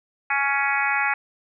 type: harmonic tone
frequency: 278.6 Hz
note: C#4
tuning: 9 cents sharp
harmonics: 3 / 4 / 5 / 6 / 7 / 8 / 9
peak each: -26 / -31 / -27 / -27 / -27 / -27 / -29 dBFS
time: 0.3-1.14 s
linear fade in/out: 5 ms
effects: none